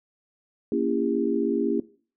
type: chord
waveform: sine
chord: A# diminished seventh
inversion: none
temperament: just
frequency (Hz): 233.1 / 279.7 / 335.6 / 402.8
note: A#3 / C#4 / E4 / G4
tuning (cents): 0 / +16 / +31 / +47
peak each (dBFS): -27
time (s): 0.72-1.8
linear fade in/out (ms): 2
effects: noise-tail reverb RT60 0.4 s tail -18 dB re dry